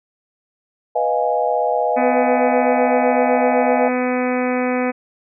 sine chord, F half-diminished seventh, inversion second, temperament equal, 493.9 / 622.3 / 698.5 / 830.6 Hz, Cb5 / Eb5 / F5 / Ab5, 0 / 0 / 0 / 0 cents, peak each -21 dBFS, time 0.95-3.89 s, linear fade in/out 10 ms
harmonic tone, 250.9 Hz, B3, 28 cents sharp, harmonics 1 / 2 / 3 / 4 / 5 / 6 / 7 / 8 / 9 / 10, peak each -20 / -21 / -26 / -32 / -31 / -34 / -33 / -33 / -31 / -35 dBFS, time 1.96-4.92 s, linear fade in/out 20 ms
effects none

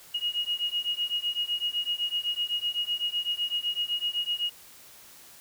sine beating tone pair, 2877 / 2884.9 Hz, F#7 / F#7, -49 / -44 cents, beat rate 7.9 Hz, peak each -30 dBFS, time 0.14-4.5 s, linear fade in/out 10 ms, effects white hiss -51 dBFS RMS until 5.4 s

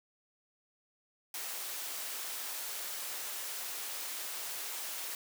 white high-pass noise, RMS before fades -40 dBFS, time 1.34-5.15 s, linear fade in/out 2 ms, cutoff 450 Hz, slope 12 dB/octave, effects none

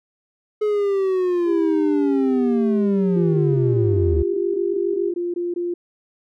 triangle linear sweep, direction down, 426.6 to 70.4 Hz, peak -15 dBFS, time 0.61-4.23 s, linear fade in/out 10 ms
sine tone, 397.2 Hz, G4, 23 cents sharp, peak -21 dBFS, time 1.45-5.13 s, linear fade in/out 50 ms
sine tone bursts, 349.2 Hz, F4, in tune, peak -21 dBFS, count 13, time 3.16-5.74 s, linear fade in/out 5 ms, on 180 ms, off 20 ms
effects none

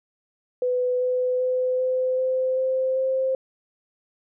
sine tone with pitch steps, 499 / 503.3 / 507.7 / 512.1 / 516.6 / 521.1 / 525.6 Hz, B4 / B4 / B4 / C5 / C5 / C5 / C5, +18 / +33 / +48 / -37 / -22 / -7 / +8 cents, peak -20 dBFS, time 0.62-3.35 s, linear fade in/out 2 ms, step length 390 ms, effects none

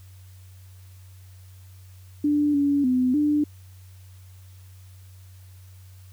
sine tone with pitch steps, 294 / 284.3 / 253.4 / 296.4 Hz, D4 / C#4 / B3 / D4, +2 / +44 / +45 / +16 cents, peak -18 dBFS, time 2.24-3.44 s, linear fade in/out 5 ms, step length 300 ms, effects added 93 Hz sine -44 dBFS peak until 6.12 s + white hiss -58 dBFS RMS until 6.12 s

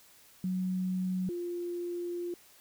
sine tone pair in turn, 185 / 349.2 Hz, F#3 / F4, 0 / 0 cents, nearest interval major seventh, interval 1100 cents, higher second, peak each -29 / -33 dBFS, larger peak first, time 0.44-1.29 / 1.29-2.34 s, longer second, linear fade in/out 2 ms, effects white hiss -59 dBFS RMS until 2.6 s

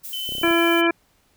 violet noise, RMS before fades -34 dBFS, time 0.03-0.82 s, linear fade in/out 20 ms
sine tone, 3046 Hz, F#7, 50 cents sharp, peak -27 dBFS, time 0.13-0.87 s, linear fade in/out 2 ms
clicks, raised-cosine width 2 ms, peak -24 dBFS, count 8, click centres 0.291 / 0.322 / 0.352 / 0.383 / 0.415 / 0.446 / 0.479 / 0.509 s
harmonic tone, 336.9 Hz, E4, 38 cents sharp, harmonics 1 / 2 / 3 / 4 / 5 / 7, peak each -18 / -25 / -27 / -27 / -25 / -24 dBFS, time 0.43-0.91 s, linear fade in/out 5 ms
effects pink hiss -62 dBFS RMS until 1.36 s

